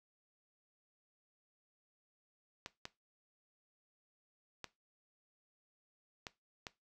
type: clicks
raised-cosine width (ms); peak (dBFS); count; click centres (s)
0.2; -25; 5; 2.661 / 2.854 / 4.643 / 6.268 / 6.668
effects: noise-tail reverb RT60 0.2 s tail -17 dB re dry